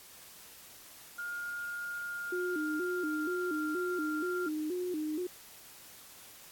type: tone with pitch glide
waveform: sine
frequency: 1418 to 1389.6 Hz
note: F6 to F6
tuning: +26 to -9 cents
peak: -36 dBFS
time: 1.18-4.49 s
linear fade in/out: 10 ms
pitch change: -35 cents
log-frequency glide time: 1.92-3.58 s
type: tone with vibrato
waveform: sine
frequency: 332.7 Hz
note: E4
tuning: 16 cents sharp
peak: -32 dBFS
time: 2.32-5.27 s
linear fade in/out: 5 ms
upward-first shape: square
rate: 2.1 Hz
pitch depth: 140 cents each way
effects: white hiss -53 dBFS RMS until 6.51 s + AAC 64 kbps